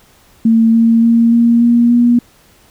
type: tone with pitch steps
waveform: sine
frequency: 226.2 / 228.8 / 231.5 / 234.2 / 236.9 / 239.7 Hz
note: A3 / A#3 / A#3 / A#3 / A#3 / A#3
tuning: +48 / -32 / -12 / +8 / +28 / +48 cents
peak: -6 dBFS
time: 0.45-2.19 s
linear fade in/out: 5 ms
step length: 290 ms
effects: pink hiss -48 dBFS RMS until 2.7 s